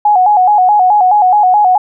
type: tone with vibrato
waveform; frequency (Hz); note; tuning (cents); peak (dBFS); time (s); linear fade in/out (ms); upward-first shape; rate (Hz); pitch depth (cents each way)
sine; 784; G5; 0; -5; 0.05-1.78; 5; square; 4.7; 110
effects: none